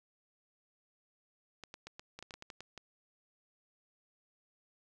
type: clicks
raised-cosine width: 0.2 ms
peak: -29 dBFS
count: 12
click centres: 1.637 / 1.741 / 1.87 / 1.995 / 2.19 / 2.226 / 2.308 / 2.34 / 2.424 / 2.502 / 2.606 / 2.777 s
effects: none